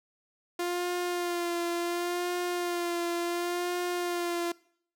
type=tone with vibrato; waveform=sawtooth; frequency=349.2 Hz; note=F4; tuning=in tune; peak=-25 dBFS; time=0.59-4.52 s; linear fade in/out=5 ms; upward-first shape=sine; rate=0.7 Hz; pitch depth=28 cents each way; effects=noise-tail reverb RT60 0.6 s tail -22 dB re dry